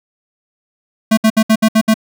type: tone bursts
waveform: square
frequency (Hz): 220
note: A3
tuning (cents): 0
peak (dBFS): -8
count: 7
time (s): 1.11-1.942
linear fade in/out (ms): 10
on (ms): 64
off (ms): 64
effects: none